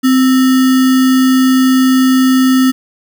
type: tone with sample-and-hold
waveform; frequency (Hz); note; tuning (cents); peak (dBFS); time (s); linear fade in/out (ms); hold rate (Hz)
sine; 259.4; C4; -15; -6; 0.03-2.72; 20; 1575
effects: none